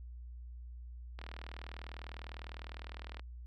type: click train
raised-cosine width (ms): 0.3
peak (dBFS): -30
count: 81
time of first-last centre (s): 1.19-3.195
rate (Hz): 39.9
effects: added 60 Hz sine -45 dBFS peak until 3.46 s + AAC 64 kbps